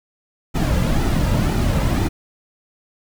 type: noise with flanger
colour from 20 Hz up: brown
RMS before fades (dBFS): -18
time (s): 0.54-2.09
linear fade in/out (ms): 20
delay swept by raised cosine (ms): 1.8 to 2.76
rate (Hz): 2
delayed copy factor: -0.55
effects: none